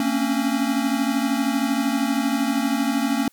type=tone cluster; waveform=square; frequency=227.9 / 268.2 / 281 Hz; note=A#3 / C4 / C#4; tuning=-39 / +43 / +24 cents; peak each=-25 dBFS; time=0-3.28 s; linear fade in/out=2 ms; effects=white hiss -60 dBFS RMS until 3.32 s